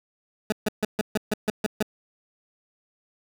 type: tone bursts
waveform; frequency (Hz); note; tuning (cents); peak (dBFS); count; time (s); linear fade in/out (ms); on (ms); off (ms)
20% pulse; 213; G#3; +44; -16; 9; 0.5-1.827; 2; 23; 140
effects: none